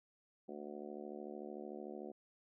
harmonic tone, 73.42 Hz, D2, in tune, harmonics 3 / 4 / 5 / 6 / 7 / 8 / 9 / 10, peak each -51 / -53 / -49 / -57 / -53 / -57 / -57 / -57 dBFS, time 0.48-2.12 s, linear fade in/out 10 ms, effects none

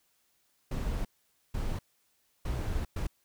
brown noise bursts at uneven times, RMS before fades -32 dBFS, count 4, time 0.71-1.05 / 1.54-1.79 / 2.45-2.85 / 2.96-3.07 s, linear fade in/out 5 ms, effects white hiss -72 dBFS RMS until 3.24 s

